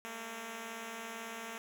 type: beating tone pair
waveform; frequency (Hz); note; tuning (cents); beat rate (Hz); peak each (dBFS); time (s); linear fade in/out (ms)
5% pulse; 209.9 / 227.9; G#3 / A#3; +19 / -39; 18; -39 / -31; 0.05-1.58; 0
effects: none